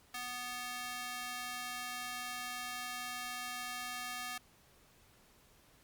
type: tone with high-pass filter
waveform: square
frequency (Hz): 246.9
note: B3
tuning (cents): 0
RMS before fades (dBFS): -42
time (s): 0.14-4.38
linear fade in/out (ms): 5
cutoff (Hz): 1200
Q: 0.76
effects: pink hiss -65 dBFS RMS until 5.83 s + Opus 48 kbps